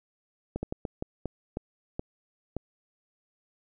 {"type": "slowing click train", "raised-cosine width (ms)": 2, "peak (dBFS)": -18, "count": 9, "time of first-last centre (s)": [0.56, 2.566], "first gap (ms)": 70, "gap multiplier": 1.35, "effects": []}